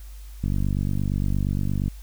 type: click train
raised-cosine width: 5 ms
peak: -13 dBFS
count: 71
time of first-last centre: 0.44-1.88 s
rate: 48.6 Hz
effects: added 50 Hz sine -37 dBFS peak until 2.02 s + white hiss -53 dBFS RMS until 2.02 s